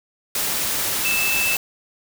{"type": "tone in noise", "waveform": "sine", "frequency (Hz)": 2637, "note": "E7", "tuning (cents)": 0, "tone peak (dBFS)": -20, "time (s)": [1.05, 1.56], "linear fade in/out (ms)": 2, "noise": "white", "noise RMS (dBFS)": -23, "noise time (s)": [0.35, 1.57], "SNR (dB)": 0, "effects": []}